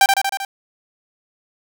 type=tone with echo; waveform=sawtooth; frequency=786 Hz; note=G5; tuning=4 cents sharp; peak=-5 dBFS; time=0.01-0.06 s; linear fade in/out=2 ms; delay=78 ms; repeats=5; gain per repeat=-3 dB; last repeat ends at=0.45 s; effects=none